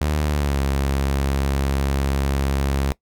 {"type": "tone with pitch glide", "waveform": "sawtooth", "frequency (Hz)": [75.3, 68.65], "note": ["D2", "C#2"], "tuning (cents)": [44, -16], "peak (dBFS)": -15, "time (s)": [0.01, 2.92], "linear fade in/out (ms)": 0, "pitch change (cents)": -160, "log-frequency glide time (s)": [0.26, 0.6], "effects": ["noise-tail reverb RT60 0.1 s tail -21 dB re dry"]}